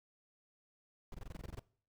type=noise bursts; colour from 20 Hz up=brown; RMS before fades=-45 dBFS; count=11; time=1.12-1.594 s; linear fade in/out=2 ms; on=24 ms; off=21 ms; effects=noise-tail reverb RT60 0.5 s tail -21 dB re dry